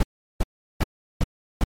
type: noise bursts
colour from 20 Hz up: brown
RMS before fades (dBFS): -18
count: 5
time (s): 0-1.64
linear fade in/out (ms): 5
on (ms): 32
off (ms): 370
effects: MP3 64 kbps